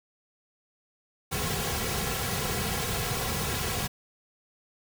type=noise with comb filter; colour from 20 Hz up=pink; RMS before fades=-30 dBFS; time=1.31-3.88 s; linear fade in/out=20 ms; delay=3.3 ms; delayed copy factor=-0.75; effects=none